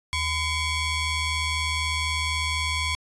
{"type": "ring-modulated tone", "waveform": "20% pulse", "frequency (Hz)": 1092, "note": "C#6", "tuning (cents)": -26, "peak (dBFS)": -16, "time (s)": [0.13, 2.95], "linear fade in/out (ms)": 0, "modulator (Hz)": 1170, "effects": ["resampled to 22050 Hz"]}